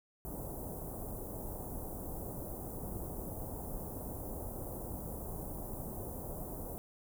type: band-stop noise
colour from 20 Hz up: pink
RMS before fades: -42 dBFS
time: 0.25-6.78 s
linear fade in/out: 0 ms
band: 810 to 11000 Hz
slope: 24 dB/octave
effects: none